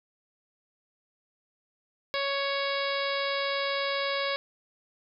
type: harmonic tone with a mistuned harmonic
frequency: 556 Hz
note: C#5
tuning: 5 cents sharp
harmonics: 1 / 2 / 3 / 4 / 5 / 6 / 7 / 8 / 9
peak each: -31 / -34 / -36 / -35 / -41 / -39 / -37 / -41 / -41 dBFS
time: 2.14-4.36 s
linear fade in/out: 0 ms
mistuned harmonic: 9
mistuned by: -16 cents
effects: none